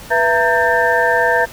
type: tone cluster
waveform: sine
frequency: 490.8 / 669 / 921 / 1581 / 1792 Hz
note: B4 / E5 / A#5 / G6 / A6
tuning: -11 / +25 / -21 / +14 / +31 cents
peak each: -18 dBFS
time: 0.1-1.46 s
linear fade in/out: 20 ms
effects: pink hiss -36 dBFS RMS until 1.52 s